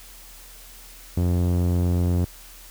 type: tone with low-pass filter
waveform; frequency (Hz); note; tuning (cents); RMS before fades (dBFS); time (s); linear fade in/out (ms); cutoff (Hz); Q
sawtooth; 88.3; F2; +20; -21; 1.17-2.25; 5; 490; 0.54
effects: added 40 Hz sine -46 dBFS peak until 2.7 s + white hiss -46 dBFS RMS until 2.7 s